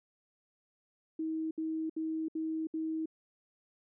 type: tone bursts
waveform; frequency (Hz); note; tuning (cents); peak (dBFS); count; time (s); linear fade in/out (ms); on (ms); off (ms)
sine; 318.6; D#4; +41; -32; 5; 1.19-3.058; 5; 320; 67
effects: none